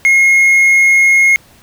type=tone; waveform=triangle; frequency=2154 Hz; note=C7; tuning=50 cents sharp; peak=-4 dBFS; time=0.05-1.36 s; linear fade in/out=0 ms; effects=pink hiss -45 dBFS RMS until 1.62 s